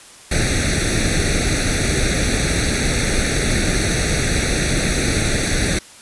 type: noise with comb filter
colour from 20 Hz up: pink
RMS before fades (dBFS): -18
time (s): 0.31-5.79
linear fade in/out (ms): 5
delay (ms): 0.49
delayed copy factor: +0.9
effects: white hiss -42 dBFS RMS until 6.01 s + resampled to 24000 Hz